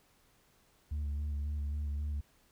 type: tone with vibrato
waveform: sine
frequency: 73.2 Hz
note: D2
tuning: 5 cents flat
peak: -30 dBFS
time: 0.91-2.21 s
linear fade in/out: 10 ms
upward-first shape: square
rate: 3.7 Hz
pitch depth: 25 cents each way
effects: tanh soft clip ceiling -32 dBFS + pink hiss -68 dBFS RMS until 2.51 s